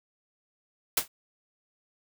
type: noise with exponential decay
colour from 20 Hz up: white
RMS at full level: -19 dBFS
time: 0.97-1.08 s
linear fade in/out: 5 ms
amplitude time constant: 22 ms
effects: none